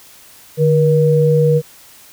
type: tone pair together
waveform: sine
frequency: 150.5 / 478.4 Hz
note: D3 / A#4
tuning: +43 / +45 cents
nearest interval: octave + minor sixth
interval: 2002 cents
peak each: -12 dBFS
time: 0.57-1.62 s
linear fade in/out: 50 ms
effects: white hiss -43 dBFS RMS until 2.12 s